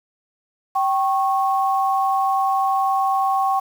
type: tone pair together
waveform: sine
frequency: 775.8 / 1096 Hz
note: G5 / C#6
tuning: -18 / -20 cents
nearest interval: tritone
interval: 598 cents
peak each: -18 / -21 dBFS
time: 0.75-3.6 s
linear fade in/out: 10 ms
effects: 7-bit